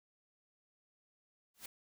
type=noise with exponential growth; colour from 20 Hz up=white; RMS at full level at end=-42 dBFS; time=1.54-1.66 s; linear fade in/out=5 ms; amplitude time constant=26 ms; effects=none